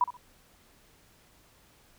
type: tone with echo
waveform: sine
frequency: 983 Hz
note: B5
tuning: 8 cents flat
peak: -20 dBFS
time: 0.01-0.04 s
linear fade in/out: 2 ms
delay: 65 ms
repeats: 2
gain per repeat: -13 dB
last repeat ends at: 0.17 s
effects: pink hiss -61 dBFS RMS until 1.98 s